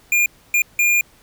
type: tone bursts at uneven times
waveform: square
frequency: 2414 Hz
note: D7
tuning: 47 cents sharp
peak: -14 dBFS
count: 3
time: 0.12-0.26 / 0.54-0.62 / 0.79-1.01 s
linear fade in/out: 2 ms
effects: pink hiss -52 dBFS RMS until 1.22 s